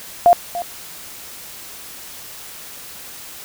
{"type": "tone with echo", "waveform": "sine", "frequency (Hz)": 698.5, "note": "F5", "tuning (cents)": 0, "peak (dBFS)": -6, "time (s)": [0.26, 0.33], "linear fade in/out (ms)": 0, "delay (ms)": 290, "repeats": 1, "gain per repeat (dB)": -15, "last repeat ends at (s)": 0.62, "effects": ["white hiss -36 dBFS RMS until 3.44 s"]}